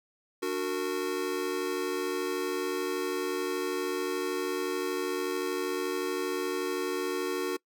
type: chord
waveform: square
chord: D augmented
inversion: none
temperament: just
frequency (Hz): 293.7 / 367.1 / 458.9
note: D4 / F#4 / A#4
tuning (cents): 0 / -14 / -27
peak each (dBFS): -37 / -32 / -35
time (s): 0.42-7.57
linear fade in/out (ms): 10
effects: noise-tail reverb RT60 0.1 s tail -23 dB re dry